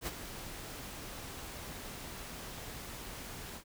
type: noise with ADSR envelope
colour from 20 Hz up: pink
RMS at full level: -36 dBFS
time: 0.01-3.64 s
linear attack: 65 ms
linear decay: 24 ms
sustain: -9 dB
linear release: 85 ms
effects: none